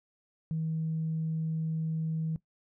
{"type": "tone", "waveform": "sine", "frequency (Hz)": 160, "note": "D#3", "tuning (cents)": 49, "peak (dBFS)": -28, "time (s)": [0.51, 2.36], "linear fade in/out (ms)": 0, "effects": ["noise-tail reverb RT60 0.1 s tail -18 dB re dry", "tanh soft clip ceiling -24 dBFS"]}